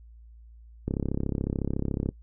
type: click train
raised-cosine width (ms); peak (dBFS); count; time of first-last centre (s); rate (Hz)
3; -15; 42; 0.88-2.089; 33.9
effects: noise-tail reverb RT60 0.1 s tail -20 dB re dry + added 57 Hz sine -47 dBFS peak until 2.22 s